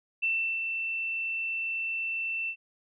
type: tone with ADSR envelope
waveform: sine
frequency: 2678 Hz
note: E7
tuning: 27 cents sharp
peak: -24 dBFS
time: 0.22-2.56 s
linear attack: 16 ms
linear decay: 360 ms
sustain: -5 dB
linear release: 73 ms
effects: none